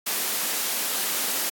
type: high-pass noise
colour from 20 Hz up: white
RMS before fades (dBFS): -26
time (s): 0.06-1.5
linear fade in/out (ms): 10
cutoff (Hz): 200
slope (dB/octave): 24
effects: AAC 64 kbps